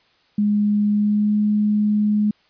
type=tone with pitch glide; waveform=sine; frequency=207.5 to 209.7 Hz; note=G#3 to G#3; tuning=-1 to +17 cents; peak=-15 dBFS; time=0.38-2.31 s; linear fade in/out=5 ms; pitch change=+18 cents; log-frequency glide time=0.9-1.35 s; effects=white hiss -59 dBFS RMS until 2.49 s + resampled to 11025 Hz